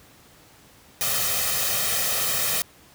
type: noise with comb filter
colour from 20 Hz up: white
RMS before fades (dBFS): -24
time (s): 1.01-2.62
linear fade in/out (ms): 0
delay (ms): 1.6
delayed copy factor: +0.7
effects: pink hiss -52 dBFS RMS until 2.94 s + high-pass 60 Hz 12 dB/octave